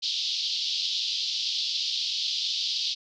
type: band-pass noise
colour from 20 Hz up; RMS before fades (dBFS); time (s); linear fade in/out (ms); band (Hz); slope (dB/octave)
white; -29; 0.02-2.95; 20; 3100 to 5000; 48
effects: none